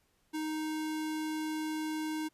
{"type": "tone", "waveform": "square", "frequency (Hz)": 311.1, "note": "D#4", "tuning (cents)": 0, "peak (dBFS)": -34, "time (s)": [0.33, 2.29], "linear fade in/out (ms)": 20, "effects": ["pink hiss -73 dBFS RMS until 2.33 s", "resampled to 32000 Hz"]}